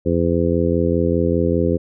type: harmonic tone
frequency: 85 Hz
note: F2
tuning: 46 cents flat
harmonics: 1 / 2 / 3 / 4 / 5 / 6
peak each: -22 / -22 / -22 / -22 / -22 / -22 dBFS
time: 0.05-1.78 s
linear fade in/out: 20 ms
effects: none